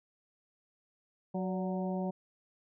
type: harmonic tone with a mistuned harmonic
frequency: 185 Hz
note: F#3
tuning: in tune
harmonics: 1 / 2 / 3 / 4 / 5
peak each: -33 / -40 / -40 / -42 / -47 dBFS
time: 1.34-2.11 s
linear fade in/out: 10 ms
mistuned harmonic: 3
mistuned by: +49 cents
effects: none